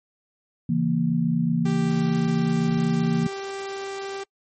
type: chord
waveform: sine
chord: A# diminished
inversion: first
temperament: just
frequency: 139.85 / 167.82 / 233.1 Hz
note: C#3 / E3 / A#3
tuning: +16 / +31 / 0 cents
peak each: -28 / -22 / -23 dBFS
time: 0.69-3.27 s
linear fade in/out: 5 ms
type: tone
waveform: sawtooth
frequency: 392 Hz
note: G4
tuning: in tune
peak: -26 dBFS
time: 1.65-4.24 s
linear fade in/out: 10 ms
effects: noise-tail reverb RT60 0.1 s tail -26 dB re dry + MP3 32 kbps